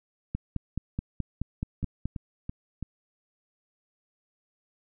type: two click trains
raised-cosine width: 5 ms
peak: -21 / -17 dBFS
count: 4 / 9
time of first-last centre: 1.83-2.827 / 0.35-2.056 s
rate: 3.01 / 4.69 Hz
effects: none